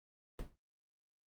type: noise with exponential decay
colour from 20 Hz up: brown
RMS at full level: -36 dBFS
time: 0.39-0.56 s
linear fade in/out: 1 ms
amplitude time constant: 36 ms
effects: Opus 32 kbps